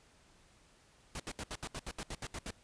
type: noise bursts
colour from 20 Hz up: pink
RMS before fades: -41 dBFS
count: 12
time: 1.15-2.507 s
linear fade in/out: 2 ms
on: 48 ms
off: 71 ms
effects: pink hiss -65 dBFS RMS until 2.63 s + resampled to 22050 Hz